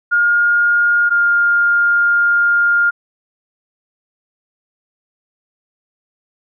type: tone pair in turn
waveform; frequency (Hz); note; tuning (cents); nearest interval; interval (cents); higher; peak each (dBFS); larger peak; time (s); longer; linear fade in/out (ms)
sine; 1420 / 1408.6; F6 / F6; +28 / +14; unison; 14; first; -10; neither; 0.11-1.1 / 1.1-2.91; second; 20
effects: none